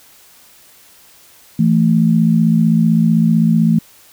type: tone pair together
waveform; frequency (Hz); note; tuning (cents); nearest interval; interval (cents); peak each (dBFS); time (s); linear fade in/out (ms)
sine; 166.4 / 222.1; E3 / A3; +17 / +16; perfect fourth; 499; -12; 1.59-3.79; 5
effects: white hiss -46 dBFS RMS until 4.12 s